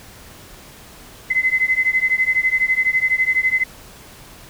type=beating tone pair; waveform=sine; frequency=2038 / 2050 Hz; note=C7 / C7; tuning=-46 / -36 cents; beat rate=12 Hz; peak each=-18 dBFS; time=1.3-3.64 s; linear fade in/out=10 ms; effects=pink hiss -42 dBFS RMS until 4.49 s